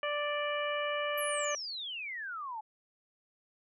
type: harmonic tone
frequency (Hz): 587.3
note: D5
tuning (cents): 0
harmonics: 1 / 2 / 3 / 4 / 5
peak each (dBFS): -34 / -37 / -39 / -40 / -41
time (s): 0.03-1.55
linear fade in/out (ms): 2
type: exponential sweep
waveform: sine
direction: down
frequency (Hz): 12000 to 836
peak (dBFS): -37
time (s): 1.17-2.61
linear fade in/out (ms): 10
effects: none